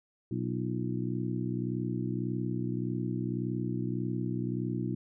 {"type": "harmonic tone with a mistuned harmonic", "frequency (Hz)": 61.74, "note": "B1", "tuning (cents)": 0, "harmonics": [2, 3, 4, 5, 6], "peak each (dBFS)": [-34, -36, -37, -38, -39], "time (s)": [0.31, 4.95], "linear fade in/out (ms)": 5, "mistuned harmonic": 6, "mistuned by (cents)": -110, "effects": []}